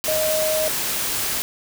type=tone in noise; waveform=sine; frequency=624 Hz; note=D#5; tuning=5 cents sharp; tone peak=-20 dBFS; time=0.08-0.68 s; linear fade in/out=0 ms; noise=white; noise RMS=-24 dBFS; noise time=0.04-1.42 s; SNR=+1 dB; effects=none